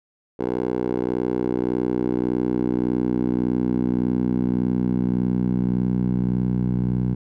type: tone with band-pass filter sweep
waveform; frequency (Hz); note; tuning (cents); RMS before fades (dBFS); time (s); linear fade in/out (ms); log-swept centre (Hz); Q
10% pulse; 61.74; B1; 0; -22; 0.39-7.15; 10; 450 to 150; 2
effects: none